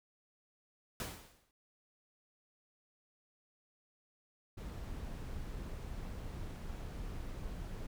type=noise with exponential decay; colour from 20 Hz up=pink; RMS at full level=-39 dBFS; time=1-1.51 s; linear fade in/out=1 ms; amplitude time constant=110 ms
type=noise; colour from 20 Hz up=brown; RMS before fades=-43 dBFS; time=4.57-7.87 s; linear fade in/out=10 ms
effects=none